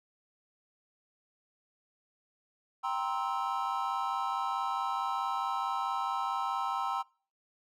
triangle chord, C dominant seventh, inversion second, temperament just, 784.9 / 941.9 / 1046.5 / 1308.1 Hz, G5 / Bb5 / C6 / E6, +2 / +18 / 0 / -14 cents, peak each -34 dBFS, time 2.83-7.03 s, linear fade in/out 20 ms, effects noise-tail reverb RT60 0.4 s tail -23 dB re dry

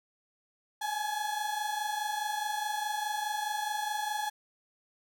35% pulse tone pair together, 830.6 / 855.4 Hz, G#5 / A5, 0 / -49 cents, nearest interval minor second, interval 51 cents, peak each -33 / -32 dBFS, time 0.81-4.3 s, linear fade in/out 10 ms, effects none

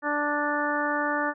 harmonic tone, 293.7 Hz, D4, in tune, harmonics 1 / 2 / 3 / 4 / 5 / 6, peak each -31 / -31 / -31 / -31 / -31 / -31 dBFS, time 0.02-1.34 s, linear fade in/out 50 ms, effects none

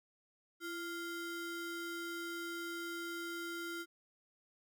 square ring-modulated tone, 868 Hz, A5, 24 cents flat, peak -38 dBFS, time 0.6-3.86 s, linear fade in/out 50 ms, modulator 530 Hz, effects none

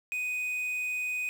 triangle tone with quantisation, 2494 Hz, D#7, 3 cents sharp, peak -28 dBFS, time 0.12-1.29 s, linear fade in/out 0 ms, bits 8, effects none

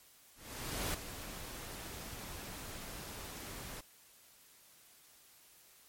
pink noise with ADSR envelope, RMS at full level -36 dBFS, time 0.35-3.81 s, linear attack 590 ms, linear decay 6 ms, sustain -10 dB, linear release 9 ms, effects white hiss -62 dBFS RMS until 5.88 s + MP3 64 kbps

